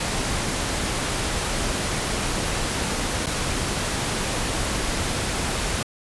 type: noise with dropouts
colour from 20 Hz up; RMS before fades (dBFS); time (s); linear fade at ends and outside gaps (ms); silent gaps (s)
pink; -25; 0-5.83; 5; 3.262-3.266
effects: resampled to 24000 Hz